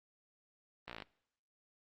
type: slowing click train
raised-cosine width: 0.3 ms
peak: -28 dBFS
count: 9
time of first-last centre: 0.88-1.022 s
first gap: 16 ms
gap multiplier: 1.03
effects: noise-tail reverb RT60 0.7 s tail -22 dB re dry + Opus 24 kbps